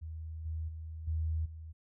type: tone with level steps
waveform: sine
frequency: 79.8 Hz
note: D#2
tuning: 44 cents sharp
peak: -39 / -34 / -40 / -30 / -43 dBFS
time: 0.01-1.73 s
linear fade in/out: 20 ms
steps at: 0.45 / 0.68 / 1.07 / 1.45 s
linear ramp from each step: 10 ms
effects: none